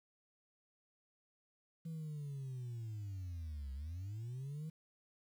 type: linear two-way sweep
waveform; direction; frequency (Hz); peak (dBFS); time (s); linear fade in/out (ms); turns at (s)
sine; down then up; 165.3 to 65.41 to 161.2; -39; 1.85-4.7; 10; 3.73
effects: tanh soft clip ceiling -40 dBFS + 11-bit